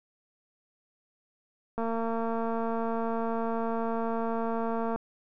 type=click train; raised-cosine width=1 ms; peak=-19 dBFS; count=726; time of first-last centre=1.78-4.96 s; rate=228 Hz; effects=none